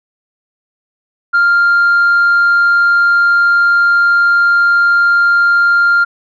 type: tone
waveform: sine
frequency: 1396.9 Hz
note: F6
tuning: in tune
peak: -5 dBFS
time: 1.33-6.05 s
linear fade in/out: 20 ms
effects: tanh soft clip ceiling -5 dBFS